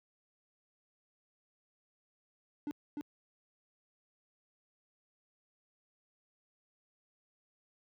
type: tone with echo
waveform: triangle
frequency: 293.7 Hz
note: D4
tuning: in tune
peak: -33 dBFS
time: 2.67-2.71 s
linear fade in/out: 0 ms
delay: 300 ms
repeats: 1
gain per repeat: -2 dB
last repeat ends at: 3.01 s
effects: high-pass 100 Hz 12 dB/octave